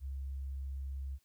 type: tone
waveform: sine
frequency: 67.7 Hz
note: C#2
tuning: 40 cents flat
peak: -37 dBFS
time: 0-1.19 s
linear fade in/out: 50 ms
effects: white hiss -75 dBFS RMS until 1.24 s